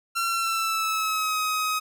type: tone with pitch glide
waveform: sawtooth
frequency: 1362 to 1263.5 Hz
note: F6 to D#6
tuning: -44 to +26 cents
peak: -20 dBFS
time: 0.15-1.8 s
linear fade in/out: 20 ms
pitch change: -130 cents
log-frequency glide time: 0.27-1.38 s
effects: none

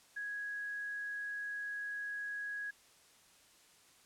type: tone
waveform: sine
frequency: 1661.2 Hz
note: G#6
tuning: in tune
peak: -38 dBFS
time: 0.16-2.71 s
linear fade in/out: 10 ms
effects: white hiss -64 dBFS RMS until 4.05 s + low-pass 10000 Hz 12 dB/octave

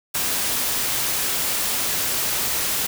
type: noise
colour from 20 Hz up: white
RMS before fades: -23 dBFS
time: 0.14-2.87 s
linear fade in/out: 10 ms
effects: none

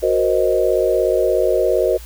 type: chord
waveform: sine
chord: C half-diminished seventh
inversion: second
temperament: equal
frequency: 370 / 466.2 / 523.3 / 622.3 Hz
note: Gb4 / Bb4 / C5 / Eb5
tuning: 0 / 0 / 0 / 0 cents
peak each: -19 dBFS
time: 0.02-1.98 s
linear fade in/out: 20 ms
effects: added 57 Hz sine -34 dBFS peak until 2.05 s + white hiss -42 dBFS RMS until 2.05 s

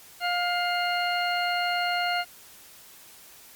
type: harmonic tone with a mistuned harmonic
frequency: 708 Hz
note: F5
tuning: 23 cents sharp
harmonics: 1 / 2 / 3 / 4 / 6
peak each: -27 / -30 / -32 / -33 / -35 dBFS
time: 0.2-2.25 s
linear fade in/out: 50 ms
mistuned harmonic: 3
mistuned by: -18 cents
effects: white hiss -50 dBFS RMS until 3.55 s + Opus 48 kbps

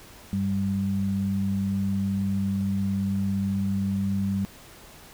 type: tone pair together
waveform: sine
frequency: 98 / 195.77 Hz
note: G2 / G3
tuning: 0 / -2 cents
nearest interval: octave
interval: 1198 cents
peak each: -29 / -24 dBFS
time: 0.33-4.45 s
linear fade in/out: 0 ms
effects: pink hiss -48 dBFS RMS until 5.13 s

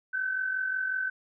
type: tone pair together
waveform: sine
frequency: 1522.5 / 1568 Hz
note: F#6 / G6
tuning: +49 / 0 cents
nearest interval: minor second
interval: 51 cents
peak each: -28 / -36 dBFS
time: 0.13-1.1 s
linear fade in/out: 10 ms
effects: none

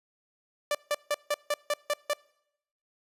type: tone bursts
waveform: sawtooth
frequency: 587.3 Hz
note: D5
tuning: in tune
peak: -21 dBFS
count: 8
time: 0.71-2.134 s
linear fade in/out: 2 ms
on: 38 ms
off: 160 ms
effects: noise-tail reverb RT60 0.8 s tail -25 dB re dry + resampled to 32000 Hz

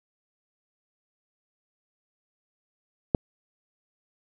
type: click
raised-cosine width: 2 ms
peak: -6 dBFS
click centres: 3.148 s
effects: none

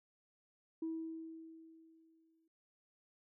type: tone with exponential decay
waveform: sine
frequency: 324.2 Hz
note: E4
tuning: 29 cents flat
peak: -35 dBFS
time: 0.82-2.48 s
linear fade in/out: 5 ms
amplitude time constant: 360 ms
effects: tanh soft clip ceiling -33 dBFS

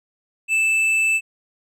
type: tone with hard clipping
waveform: triangle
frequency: 2637 Hz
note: E7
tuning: in tune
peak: -17 dBFS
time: 0.48-1.21 s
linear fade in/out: 50 ms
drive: 9 dB
effects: none

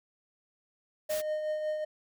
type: tone with tremolo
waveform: triangle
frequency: 614 Hz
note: D#5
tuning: 23 cents flat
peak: -26 dBFS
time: 1.09-1.85 s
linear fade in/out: 10 ms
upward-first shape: triangle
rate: 5.4 Hz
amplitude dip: 45%
type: noise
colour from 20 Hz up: white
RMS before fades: -39 dBFS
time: 1.09-1.22 s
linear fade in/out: 20 ms
effects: none

